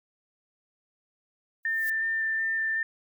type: noise with exponential growth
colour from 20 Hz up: violet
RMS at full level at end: -35 dBFS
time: 1.63-1.9 s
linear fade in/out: 5 ms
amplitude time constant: 58 ms
type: tone with vibrato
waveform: sine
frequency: 1791 Hz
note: A6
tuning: 30 cents sharp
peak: -25 dBFS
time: 1.65-2.83 s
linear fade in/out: 2 ms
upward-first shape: square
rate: 2.7 Hz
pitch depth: 8 cents each way
effects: none